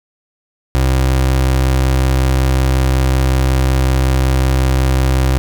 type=tone; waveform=30% pulse; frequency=65.41 Hz; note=C2; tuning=in tune; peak=-8 dBFS; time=0.75-5.38 s; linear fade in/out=0 ms; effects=none